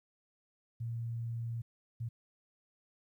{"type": "tone bursts at uneven times", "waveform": "sine", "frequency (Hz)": 116.2, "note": "A#2", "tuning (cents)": -5, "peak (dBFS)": -35, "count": 2, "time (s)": [[0.8, 1.62], [2, 2.09]], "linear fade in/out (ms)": 10, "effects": ["12-bit"]}